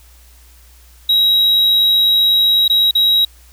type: tone with dropouts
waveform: triangle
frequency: 3839 Hz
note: B7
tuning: 50 cents flat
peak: -8 dBFS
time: 1.09-3.25 s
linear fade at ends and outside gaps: 5 ms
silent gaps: 2.68-2.698 / 2.911-2.951 s
effects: added 60 Hz sine -43 dBFS peak until 3.52 s + white hiss -49 dBFS RMS until 3.52 s